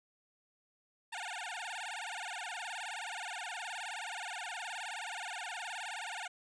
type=tone with vibrato; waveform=15% pulse; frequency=807 Hz; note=G#5; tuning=50 cents flat; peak=-33 dBFS; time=1.12-6.28 s; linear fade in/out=10 ms; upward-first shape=sine; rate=19 Hz; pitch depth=240 cents each way; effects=resampled to 22050 Hz